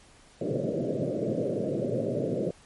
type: band-pass noise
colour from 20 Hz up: white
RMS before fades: -29 dBFS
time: 0.41-2.51 s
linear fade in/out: 5 ms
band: 110 to 620 Hz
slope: 96 dB/octave
effects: pink hiss -56 dBFS RMS until 2.65 s + MP3 48 kbps

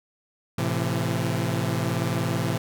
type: chord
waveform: sawtooth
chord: A minor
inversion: none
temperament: equal with one note detuned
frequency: 110 / 130.81 / 168.28 Hz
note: A2 / C3 / E3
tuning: 0 / 0 / +36 cents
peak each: -24 dBFS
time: 0.58-2.58 s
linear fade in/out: 5 ms
effects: none

